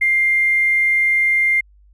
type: tone with hard clipping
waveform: triangle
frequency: 2100 Hz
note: C7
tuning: 6 cents sharp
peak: -13 dBFS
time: 0.01-1.61 s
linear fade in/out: 10 ms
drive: 3 dB
effects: added 50 Hz sine -47 dBFS peak until 1.93 s + resampled to 22050 Hz